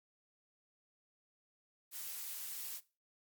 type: noise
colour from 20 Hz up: blue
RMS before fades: -44 dBFS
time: 1.91-2.81 s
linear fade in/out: 50 ms
effects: noise-tail reverb RT60 0.3 s tail -18 dB re dry + Opus 48 kbps